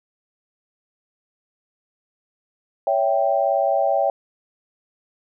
sine chord, C# diminished, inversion none, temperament equal with one note detuned, 560.8 / 659.3 / 784 Hz, C#5 / E5 / G5, +20 / 0 / 0 cents, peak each -21 dBFS, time 2.87-4.1 s, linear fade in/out 2 ms, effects none

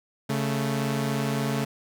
sawtooth tone pair together, 138.81 / 220 Hz, C#3 / A3, +3 / 0 cents, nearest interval minor sixth, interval 797 cents, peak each -23 / -24 dBFS, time 0.29-1.65 s, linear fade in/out 10 ms, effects none

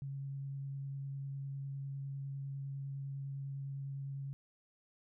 sine tone with vibrato, 137.8 Hz, C#3, 10 cents flat, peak -39 dBFS, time 0.02-4.33 s, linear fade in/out 0 ms, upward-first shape triangle, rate 9.9 Hz, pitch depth 11 cents each way, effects none

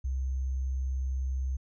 sine tone with sample-and-hold, 65.41 Hz, C2, in tune, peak -28 dBFS, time 0.04-1.57 s, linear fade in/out 10 ms, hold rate 6300 Hz, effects resampled to 16000 Hz

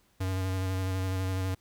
square tone with vibrato, 94 Hz, F#2, 28 cents sharp, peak -29 dBFS, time 0.2-1.55 s, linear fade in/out 10 ms, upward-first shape square, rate 12 Hz, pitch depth 17 cents each way, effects pink hiss -67 dBFS RMS until 1.6 s

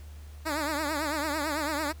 10% pulse tone with vibrato, 301.4 Hz, D4, 45 cents sharp, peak -20 dBFS, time 0.45-1.93 s, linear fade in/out 20 ms, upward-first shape triangle, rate 9 Hz, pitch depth 140 cents each way, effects added 74 Hz sine -42 dBFS peak until 2 s + pink hiss -57 dBFS RMS until 2 s

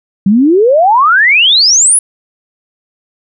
sine exponential sweep, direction up, 186 to 10710 Hz, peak -4 dBFS, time 0.26-1.99 s, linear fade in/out 5 ms, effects none

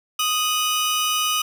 sawtooth tone pair together, 1244.5 / 2960 Hz, D#6 / F#7, 0 / 0 cents, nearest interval octave + minor third, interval 1500 cents, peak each -19 dBFS, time 0.19-1.42 s, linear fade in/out 5 ms, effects none

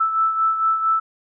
sine beating tone pair, 1317 / 1321.4 Hz, E6 / E6, -2 / +4 cents, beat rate 4.4 Hz, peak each -17 / -25 dBFS, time 0-1 s, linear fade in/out 10 ms, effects none

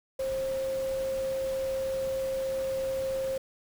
sine tone in noise, 532 Hz, C5, 29 cents sharp, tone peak -28 dBFS, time 0.19-3.38 s, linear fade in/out 5 ms, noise pink, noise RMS -44 dBFS, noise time 0.19-3.38 s, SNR +13 dB, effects none

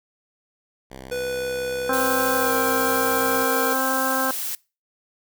5% pulse tone with vibrato, 65.41 Hz, C2, in tune, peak -26 dBFS, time 0.9-3.45 s, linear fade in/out 20 ms, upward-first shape sine, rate 6 Hz, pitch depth 21 cents each way
square tone with pitch glide, 493.9 to 470.2 Hz, B4 to A#4, 0 to +15 cents, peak -25 dBFS, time 1.11-3.74 s, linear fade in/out 10 ms, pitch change -85 cents, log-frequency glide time 2.37-2.56 s
harmonic tone, 263.1 Hz, C4, 10 cents sharp, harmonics 1 / 2 / 3 / 4 / 5 / 6, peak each -28 / -28 / -28 / -28 / -28 / -28 dBFS, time 1.89-4.31 s, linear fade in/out 2 ms
blue noise, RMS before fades -28 dBFS, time 1.93-4.55 s, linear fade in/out 2 ms
effects noise-tail reverb RT60 0.3 s tail -23 dB re dry

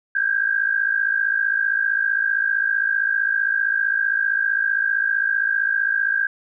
sine tone pair together, 1568 / 1623.4 Hz, G6 / G#6, 0 / -40 cents, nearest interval minor second, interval 60 cents, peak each -21 / -20 dBFS, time 0.15-6.27 s, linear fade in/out 5 ms, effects none

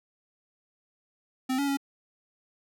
square tone with pitch steps, 259.4 / 281.6 / 277.5 Hz, C4 / C#4 / C#4, -15 / +27 / +2 cents, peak -26 dBFS, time 1.49-1.772 s, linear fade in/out 10 ms, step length 94 ms, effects none

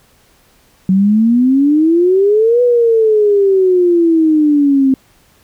sine exponential two-way sweep, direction up then down, 185 to 493.9 to 262.8 Hz, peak -7 dBFS, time 0.89-4.94 s, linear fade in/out 2 ms, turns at 2.62 s, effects pink hiss -51 dBFS RMS until 5.43 s

